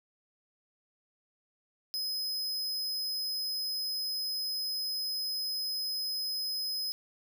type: tone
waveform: 45% pulse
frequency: 5070 Hz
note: D#8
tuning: 32 cents sharp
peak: -32 dBFS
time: 1.94-6.92 s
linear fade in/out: 0 ms
effects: 12-bit